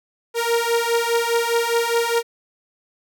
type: beating tone pair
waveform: sawtooth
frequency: 464.2 / 469.1 Hz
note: A#4 / A#4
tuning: -7 / +11 cents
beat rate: 4.9 Hz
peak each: -17 dBFS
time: 0.34-2.23 s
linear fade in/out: 50 ms
effects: none